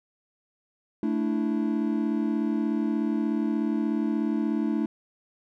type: chord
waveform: triangle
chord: A suspended fourth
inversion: none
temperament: just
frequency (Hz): 220 / 293.3 / 330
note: A3 / D4 / E4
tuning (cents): 0 / -2 / +2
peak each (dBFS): -25 / -26 / -28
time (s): 1.03-4.86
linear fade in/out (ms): 2
effects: none